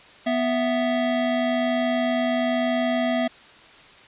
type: tone pair together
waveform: square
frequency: 247 / 660 Hz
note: B3 / E5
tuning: 0 / +2 cents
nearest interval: octave + perfect fourth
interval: 1702 cents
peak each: -24 dBFS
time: 0.26-3.28 s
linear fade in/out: 10 ms
effects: white hiss -48 dBFS RMS until 4.07 s + resampled to 8000 Hz